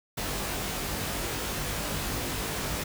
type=noise with comb filter; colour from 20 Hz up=pink; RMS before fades=-32 dBFS; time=0.17-2.84 s; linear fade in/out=10 ms; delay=20 ms; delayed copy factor=+0.95; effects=none